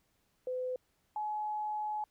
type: tone pair in turn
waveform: sine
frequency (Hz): 507 / 848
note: B4 / G#5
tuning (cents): +45 / +36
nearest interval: major sixth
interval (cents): 891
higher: second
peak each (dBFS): -33 / -33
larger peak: neither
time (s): 0.47-0.76 / 1.16-2.04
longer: second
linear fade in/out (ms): 2
effects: pink hiss -75 dBFS RMS until 2.1 s